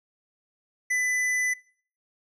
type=tone with hard clipping; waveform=sine; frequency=2000 Hz; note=B6; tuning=21 cents sharp; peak=-24 dBFS; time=0.9-1.54 s; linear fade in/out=10 ms; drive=14 dB; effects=noise-tail reverb RT60 0.5 s tail -22 dB re dry + low-pass 11000 Hz 12 dB/octave